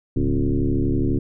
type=tone with frequency modulation; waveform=sine; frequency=123.47 Hz; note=B2; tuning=in tune; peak=-17 dBFS; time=0.16-1.19 s; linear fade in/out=5 ms; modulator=72 Hz; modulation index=3.3; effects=none